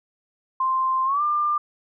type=tone with pitch glide; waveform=sine; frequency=1046.5 to 1195.2 Hz; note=C6 to D6; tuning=0 to +30 cents; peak=-19 dBFS; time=0.6-1.58 s; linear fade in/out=5 ms; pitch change=+230 cents; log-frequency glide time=1.05-1.22 s; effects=none